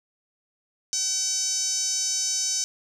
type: tone with band-pass filter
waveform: 5% pulse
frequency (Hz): 762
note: G5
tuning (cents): -49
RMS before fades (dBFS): -26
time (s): 0.93-2.64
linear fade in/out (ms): 0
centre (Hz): 6000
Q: 5.5
effects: none